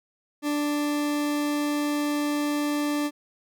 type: tone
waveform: 40% pulse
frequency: 293.7 Hz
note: D4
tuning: in tune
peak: -23 dBFS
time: 0.42-3.11 s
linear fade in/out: 50 ms
effects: none